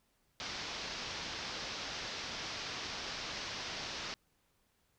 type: low-pass noise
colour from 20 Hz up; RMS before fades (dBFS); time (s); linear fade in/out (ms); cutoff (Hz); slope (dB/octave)
white; -42; 0.4-4.14; 0; 5700; 48
effects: pink hiss -75 dBFS RMS until 4.98 s